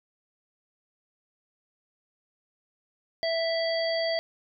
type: harmonic tone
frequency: 659.3 Hz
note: E5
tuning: in tune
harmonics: 1 / 3 / 5 / 7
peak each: -26 / -34 / -38 / -33 dBFS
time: 3.23-4.19 s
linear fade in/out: 0 ms
effects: none